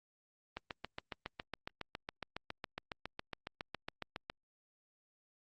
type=click train; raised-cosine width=0.3 ms; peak=-24 dBFS; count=28; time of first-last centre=0.57-4.299 s; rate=7.24 Hz; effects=Opus 32 kbps